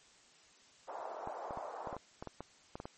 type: band-pass noise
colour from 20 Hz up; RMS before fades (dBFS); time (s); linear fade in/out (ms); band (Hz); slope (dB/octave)
pink; -44; 0.87-1.97; 20; 580 to 980; 24
type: clicks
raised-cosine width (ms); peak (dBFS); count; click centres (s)
1; -28; 12; 1.274 / 1.508 / 1.574 / 1.873 / 1.928 / 1.966 / 2.225 / 2.273 / 2.406 / 2.755 / 2.801 / 2.855
effects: white hiss -63 dBFS RMS until 2.97 s + MP3 32 kbps